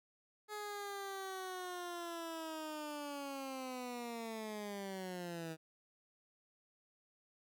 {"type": "linear sweep", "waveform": "15% pulse", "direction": "down", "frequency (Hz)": [423.8, 158.6], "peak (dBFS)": -36, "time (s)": [0.48, 5.57], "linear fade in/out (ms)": 50, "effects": []}